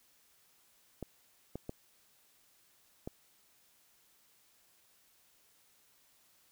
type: clicks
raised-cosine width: 2 ms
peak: -26 dBFS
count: 4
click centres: 1.027 / 1.556 / 1.694 / 3.075 s
effects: white hiss -68 dBFS RMS until 6.51 s